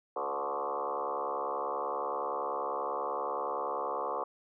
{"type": "tone with frequency modulation", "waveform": "sine", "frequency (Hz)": 802, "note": "G5", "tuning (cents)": 39, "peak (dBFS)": -31, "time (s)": [0.16, 4.24], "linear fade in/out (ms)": 5, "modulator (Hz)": 70.4, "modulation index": 5.5, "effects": []}